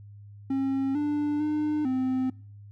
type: tone with pitch steps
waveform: triangle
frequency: 269.6 / 294.8 / 301.8 / 258.7 Hz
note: C#4 / D4 / D4 / C4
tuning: -48 / +7 / +47 / -19 cents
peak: -22 dBFS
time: 0.5-2.3 s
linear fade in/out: 5 ms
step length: 450 ms
effects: noise-tail reverb RT60 0.5 s tail -23 dB re dry + added 102 Hz sine -44 dBFS peak until 2.71 s